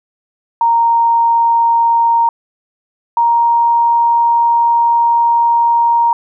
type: tone pair in turn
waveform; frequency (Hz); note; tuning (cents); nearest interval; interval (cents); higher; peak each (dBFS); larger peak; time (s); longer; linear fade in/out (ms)
sine; 929 / 936; A#5 / A#5; -6 / +7; unison; 13; second; -8; neither; 0.61-2.29 / 3.17-6.13; second; 2
effects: none